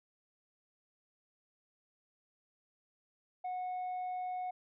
sine tone, 732 Hz, F#5, 19 cents flat, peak -33 dBFS, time 3.44-4.51 s, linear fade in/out 10 ms, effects tanh soft clip ceiling -35 dBFS

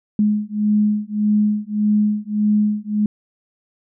sine beating tone pair, 209.2 / 210.9 Hz, G#3 / G#3, +13 / +27 cents, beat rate 1.7 Hz, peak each -18 / -18 dBFS, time 0.19-3.06 s, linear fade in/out 2 ms, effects none

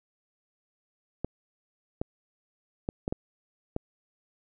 clicks, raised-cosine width 2 ms, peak -16 dBFS, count 6, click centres 1.246 / 2.015 / 2.889 / 3.079 / 3.125 / 3.764 s, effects none

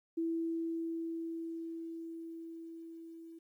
sine tone with level ramp, 330 Hz, E4, 2 cents sharp, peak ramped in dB -31 to -48 dBFS, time 0.17-3.39 s, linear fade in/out 10 ms, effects 12-bit

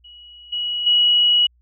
sine tone with level steps, 2917 Hz, F#7, 25 cents flat, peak -40 / -21 / -12 dBFS, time 0.04-1.47 s, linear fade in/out 10 ms, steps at 0.52 / 0.86 s, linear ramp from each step 10 ms, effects added 60 Hz sine -55 dBFS peak until 1.61 s

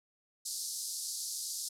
pink band-pass noise, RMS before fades -39 dBFS, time 0.45-1.69 s, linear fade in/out 10 ms, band 4400 to 12000 Hz, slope 48 dB/octave, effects none

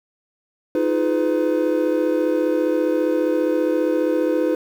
triangle chord, F half-diminished seventh, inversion third, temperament just, 314.3 / 349.2 / 419.1 / 502.9 Hz, Eb4 / F4 / Ab4 / Cb5, +18 / 0 / +16 / +31 cents, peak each -19 / -22 / -25 / -19 dBFS, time 0.75-4.55 s, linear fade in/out 2 ms, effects 8-bit

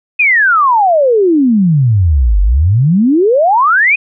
sine exponential two-way sweep, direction down then up, 2552 to 45.81 to 2552 Hz, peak -6 dBFS, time 0.19-3.96 s, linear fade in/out 10 ms, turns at 2.41 s, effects none

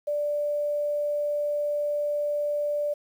sine tone with quantisation, 587.3 Hz, D5, in tune, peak -24 dBFS, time 0.07-2.94 s, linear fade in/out 10 ms, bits 9, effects none

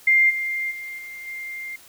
sine tone with level steps, 2104 Hz, C7, 9 cents sharp, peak -13 / -23 / -31 / -34 / -30 dBFS, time 0.07-1.76 s, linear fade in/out 5 ms, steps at 0.29 / 0.7 / 0.97 / 1.26 s, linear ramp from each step 20 ms, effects white hiss -49 dBFS RMS until 1.88 s

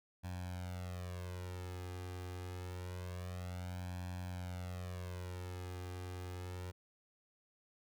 sawtooth tone with flanger, 90.2 Hz, F#2, 44 cents flat, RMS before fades -44 dBFS, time 0.23-6.72 s, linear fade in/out 20 ms, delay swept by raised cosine 1.2 to 2.5 ms, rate 0.26 Hz, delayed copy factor +1, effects none

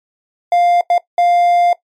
triangle tone bursts at uneven times, 700 Hz, F5, 4 cents sharp, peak -7 dBFS, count 3, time 0.52-0.81 / 0.9-0.98 / 1.18-1.73 s, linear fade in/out 2 ms, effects noise-tail reverb RT60 0.1 s tail -17 dB re dry + MP3 96 kbps

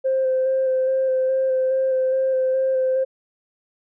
sine tone with vibrato, 523.3 Hz, C5, in tune, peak -16 dBFS, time 0.04-3.05 s, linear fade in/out 20 ms, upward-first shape square, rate 2.4 Hz, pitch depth 13 cents each way, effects tanh soft clip ceiling -13 dBFS

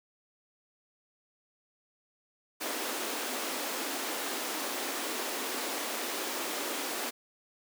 pink high-pass noise, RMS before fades -35 dBFS, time 2.6-7.11 s, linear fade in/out 20 ms, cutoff 250 Hz, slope 48 dB/octave, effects none

